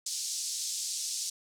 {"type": "band-pass noise", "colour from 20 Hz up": "pink", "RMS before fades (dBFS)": -35, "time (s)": [0.06, 1.3], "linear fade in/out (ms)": 5, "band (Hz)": [4800, 8700], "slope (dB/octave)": 24, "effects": []}